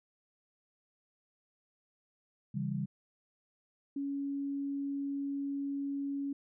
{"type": "chord", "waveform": "sine", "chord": "C# diminished", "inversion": "none", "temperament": "just", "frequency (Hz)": [138.59, 166.31, 199.57], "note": ["C#3", "E3", "G3"], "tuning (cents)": [0, 16, 31], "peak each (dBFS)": [-36, -38, -36], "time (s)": [2.54, 2.86], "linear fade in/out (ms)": 10}
{"type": "tone", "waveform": "sine", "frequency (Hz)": 279.6, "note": "C#4", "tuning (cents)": 15, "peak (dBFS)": -33, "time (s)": [3.96, 6.33], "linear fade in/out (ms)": 5}
{"effects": []}